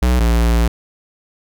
square tone pair in turn, 61.7 / 57.85 Hz, B1 / A#1, -1 / -13 cents, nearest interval minor second, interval 112 cents, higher first, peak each -12 dBFS, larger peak neither, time 0.02-0.2 / 0.2-0.68 s, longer second, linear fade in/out 5 ms, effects none

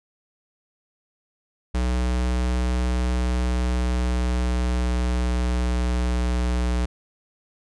square tone with pitch glide, 61.74 to 60.89 Hz, B1 to B1, 0 to -24 cents, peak -21 dBFS, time 1.74-6.86 s, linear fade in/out 10 ms, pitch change -24 cents, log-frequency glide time 2.93-6.74 s, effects resampled to 22050 Hz

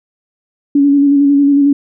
sine tone with vibrato, 282.6 Hz, C#4, 34 cents sharp, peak -6 dBFS, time 0.75-1.73 s, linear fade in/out 5 ms, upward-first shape square, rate 11 Hz, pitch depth 22 cents each way, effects none

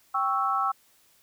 sine chord, C# diminished, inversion second, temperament equal, 784 / 1108.7 / 1318.5 Hz, G5 / C#6 / E6, 0 / 0 / 0 cents, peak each -29 / -28 / -26 dBFS, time 0.14-0.72 s, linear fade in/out 10 ms, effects white hiss -62 dBFS RMS until 1.22 s

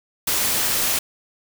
white noise, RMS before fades -21 dBFS, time 0.27-0.99 s, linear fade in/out 5 ms, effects none

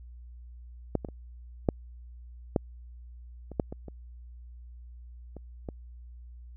clicks, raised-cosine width 2 ms, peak -12 / -21 / -29 / -9 / -10 / -28 / -11 / -24 / -28 / -29 / -22 dBFS, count 11, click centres 0.953 / 1.048 / 1.087 / 1.688 / 2.562 / 3.517 / 3.598 / 3.725 / 3.883 / 5.367 / 5.688 s, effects added 60 Hz sine -44 dBFS peak until 6.56 s

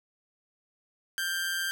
sawtooth tone with amplitude modulation, 1578 Hz, G6, 11 cents sharp, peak -23 dBFS, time 1.18-1.71 s, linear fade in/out 0 ms, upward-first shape sine, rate 174 Hz, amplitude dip 50%, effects none

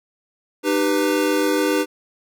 square chord, Eb augmented, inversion none, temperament equal with one note detuned, 304.7 / 392 / 493.9 Hz, Eb4 / G4 / B4, -36 / 0 / 0 cents, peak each -21 / -23 / -23 dBFS, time 0.63-1.86 s, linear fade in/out 50 ms, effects none

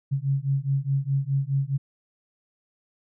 sine beating tone pair, 135.2 / 140 Hz, C#3 / C#3, -43 / +18 cents, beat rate 4.8 Hz, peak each -25 dBFS, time 0.11-1.78 s, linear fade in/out 20 ms, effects none

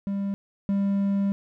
triangle tone pair in turn, 198.5 / 198.5 Hz, G3 / G3, +22 / +22 cents, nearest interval unison, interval 0 cents, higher neither, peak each -23 / -19 dBFS, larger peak second, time 0.07-0.34 / 0.69-1.32 s, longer second, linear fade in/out 0 ms, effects none

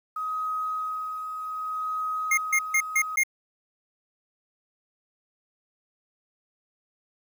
sine tone with tremolo, 1262 Hz, D#6, 24 cents sharp, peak -26 dBFS, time 0.16-3.16 s, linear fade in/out 5 ms, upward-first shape sine, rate 0.65 Hz, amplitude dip 45%
square tone bursts, 2127 Hz, C7, 28 cents sharp, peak -20 dBFS, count 5, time 2.31-3.235 s, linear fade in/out 5 ms, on 65 ms, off 150 ms
effects 9-bit

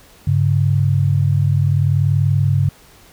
sine tone pair together, 100 / 140.61 Hz, G2 / C#3, +35 / +25 cents, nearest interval tritone, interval 590 cents, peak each -15 dBFS, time 0.27-2.69 s, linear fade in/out 5 ms, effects pink hiss -47 dBFS RMS until 3.12 s

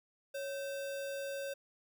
sine tone with sample-and-hold, 554.4 Hz, C#5, in tune, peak -37 dBFS, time 0.34-1.54 s, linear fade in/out 10 ms, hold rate 2100 Hz, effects none

